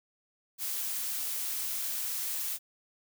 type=noise; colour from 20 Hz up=blue; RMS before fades=-34 dBFS; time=0.58-2.59 s; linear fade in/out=50 ms; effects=none